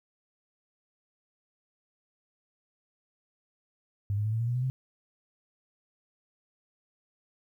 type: tone with pitch steps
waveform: sine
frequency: 101 / 104.74 / 108.62 / 112.65 / 116.83 / 121.16 / 125.65 / 130.3 Hz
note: G#2 / G#2 / A2 / A2 / A#2 / B2 / B2 / C3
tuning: -48 / +15 / -22 / +41 / +4 / -33 / +30 / -7 cents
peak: -26 dBFS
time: 4.1-4.7 s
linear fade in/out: 0 ms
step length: 75 ms
effects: 11-bit